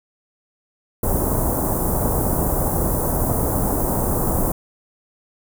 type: band-stop noise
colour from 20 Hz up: pink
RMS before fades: -20 dBFS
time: 1.03-4.52 s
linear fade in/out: 5 ms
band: 1000 to 9800 Hz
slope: 24 dB/octave
effects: none